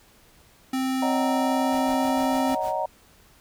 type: tone with pitch glide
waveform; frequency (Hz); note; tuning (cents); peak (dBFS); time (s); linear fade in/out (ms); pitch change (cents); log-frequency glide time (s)
square; 261.6 to 263.3; C4 to C4; 0 to +11; -24; 0.73-2.55; 5; +11; 1.07-2.34
type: chord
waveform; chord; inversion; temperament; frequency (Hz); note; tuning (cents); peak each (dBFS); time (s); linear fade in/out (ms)
sine; D# minor seventh; third; just; 560 / 622.3 / 746.7 / 933.4; C#5 / D#5 / F#5 / A#5; +18 / 0 / +16 / +2; -32 / -29 / -29 / -28; 1.02-2.86; 5
type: noise with tremolo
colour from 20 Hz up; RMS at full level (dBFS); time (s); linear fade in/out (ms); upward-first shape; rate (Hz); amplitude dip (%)
pink; -41; 1.72-2.73; 0; sine; 6.6; 95
effects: pink hiss -56 dBFS RMS until 3.4 s